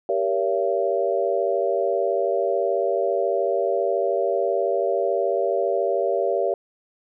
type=chord; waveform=sine; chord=G diminished seventh; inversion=none; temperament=just; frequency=392 / 470.4 / 564.5 / 677.4 Hz; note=G4 / Bb4 / Db5 / Fb5; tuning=0 / +16 / +31 / +47 cents; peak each=-25 / -26 / -24 / -25 dBFS; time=0.09-6.54 s; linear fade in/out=2 ms; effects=none